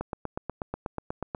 click train, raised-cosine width 1 ms, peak -17 dBFS, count 12, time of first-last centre 0.01-1.348 s, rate 8.22 Hz, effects none

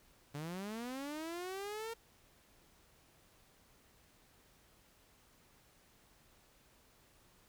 sawtooth linear sweep, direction up, 139.9 to 463 Hz, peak -37 dBFS, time 0.34-1.94 s, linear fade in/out 10 ms, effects pink hiss -67 dBFS RMS until 7.48 s

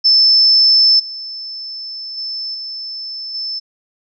sine tone with level steps, 5274 Hz, E8, in tune, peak -7 / -25 / -21 / -24 / -20 dBFS, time 0.04-3.6 s, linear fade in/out 20 ms, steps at 0.99 / 2.17 / 2.54 / 3.34 s, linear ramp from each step 10 ms, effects none

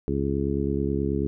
harmonic tone, 69.3 Hz, C#2, in tune, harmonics 1 / 2 / 3 / 4 / 5 / 6, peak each -30 / -30 / -30 / -30 / -30 / -30 dBFS, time 0.08-1.27 s, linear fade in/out 0 ms, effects none

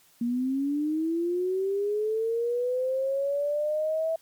sine linear sweep, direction up, 233.1 to 655 Hz, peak -24 dBFS, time 0.21-4.16 s, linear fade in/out 5 ms, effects white hiss -60 dBFS RMS until 4.21 s + MP3 96 kbps

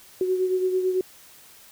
sine beating tone pair, 370 / 379 Hz, F#4 / F#4, 0 / +42 cents, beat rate 9 Hz, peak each -21 / -30 dBFS, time 0.21-1.01 s, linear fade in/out 2 ms, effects white hiss -50 dBFS RMS until 1.71 s

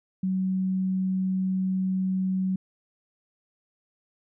sine tone, 187.9 Hz, F#3, 27 cents sharp, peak -23 dBFS, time 0.23-2.56 s, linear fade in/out 5 ms, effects none

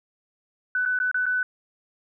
sine tone with dropouts, 1498 Hz, F#6, 21 cents sharp, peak -21 dBFS, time 0.75-1.43 s, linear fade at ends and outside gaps 2 ms, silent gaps 0.853-0.859 / 0.989-1 / 1.114-1.144 / 1.257-1.264 s, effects none

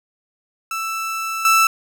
30% pulse tone with level steps, 1323 Hz, E6, 6 cents sharp, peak -20 / -9 dBFS, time 0.71-1.67 s, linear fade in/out 2 ms, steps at 1.45 s, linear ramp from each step 2 ms, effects none

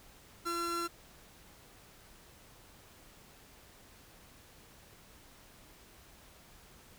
45% pulse tone pair together, 341.6 / 1359.3 Hz, F4 / F6, -38 / -47 cents, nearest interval 2 octaves, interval 2391 cents, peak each -38 / -35 dBFS, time 0.45-0.88 s, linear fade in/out 20 ms, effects pink hiss -58 dBFS RMS until 6.98 s

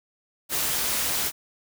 white noise with amplitude modulation, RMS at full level -24 dBFS, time 0.49-1.32 s, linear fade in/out 50 ms, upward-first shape sine, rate 277 Hz, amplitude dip 40%, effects none

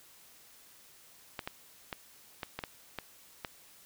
clicks, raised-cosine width 0.3 ms, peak -20 dBFS, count 8, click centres 1.392 / 1.475 / 1.928 / 2.432 / 2.59 / 2.638 / 2.987 / 3.448 s, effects white hiss -58 dBFS RMS until 3.85 s

